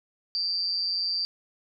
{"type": "tone with amplitude modulation", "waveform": "sine", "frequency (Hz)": 4699, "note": "D8", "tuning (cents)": 0, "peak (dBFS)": -22, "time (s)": [0.35, 1.25], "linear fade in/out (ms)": 0, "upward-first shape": "sine", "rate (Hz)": 179, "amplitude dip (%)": 70, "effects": []}